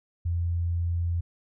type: tone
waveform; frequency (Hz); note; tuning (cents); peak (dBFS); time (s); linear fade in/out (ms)
sine; 85.6; F2; -34; -24; 0.25-1.21; 10
effects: none